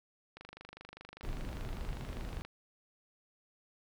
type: click train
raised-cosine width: 0.3 ms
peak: -32 dBFS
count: 53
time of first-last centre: 0.37-2.45 s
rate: 25 Hz
type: noise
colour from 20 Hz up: brown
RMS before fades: -40 dBFS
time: 1.23-2.42 s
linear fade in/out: 0 ms
effects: none